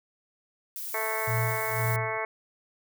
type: noise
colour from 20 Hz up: violet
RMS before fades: -36 dBFS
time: 0.76-1.96 s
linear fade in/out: 0 ms
type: harmonic tone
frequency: 220 Hz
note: A3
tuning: in tune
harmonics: 2 / 3 / 4 / 5 / 6 / 7 / 8 / 9 / 10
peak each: -36 / -35 / -36 / -36 / -41 / -41 / -40 / -39 / -35 dBFS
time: 0.94-2.25 s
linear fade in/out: 2 ms
type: tone with tremolo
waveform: sine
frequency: 116.54 Hz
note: A#2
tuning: in tune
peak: -25 dBFS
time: 1.27-2.18 s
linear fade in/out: 10 ms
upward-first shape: sine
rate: 2 Hz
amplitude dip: 95%
effects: none